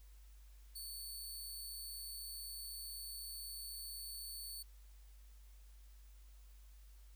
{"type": "tone", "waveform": "15% pulse", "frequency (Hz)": 4466, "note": "C#8", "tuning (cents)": 12, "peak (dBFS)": -39, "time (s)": [0.75, 4.63], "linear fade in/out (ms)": 10, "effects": ["added 50 Hz sine -56 dBFS peak until 7.15 s", "white hiss -71 dBFS RMS until 7.15 s"]}